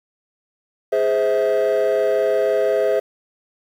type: chord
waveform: triangle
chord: Ab augmented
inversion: none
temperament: just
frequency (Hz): 415.3 / 519.1 / 648.9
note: Ab4 / C5 / E5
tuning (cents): 0 / -14 / -27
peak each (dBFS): -17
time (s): 0.92-3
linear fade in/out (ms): 10
effects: tanh soft clip ceiling -9 dBFS + 8-bit